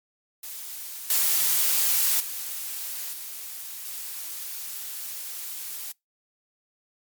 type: noise with level steps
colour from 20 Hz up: blue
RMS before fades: -37 / -22 / -33 / -37 / -35 dBFS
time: 0.43-5.92 s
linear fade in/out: 5 ms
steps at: 1.1 / 2.2 / 3.13 / 3.85 s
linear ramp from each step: 2 ms
effects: noise-tail reverb RT60 0.2 s tail -26 dB re dry + MP3 96 kbps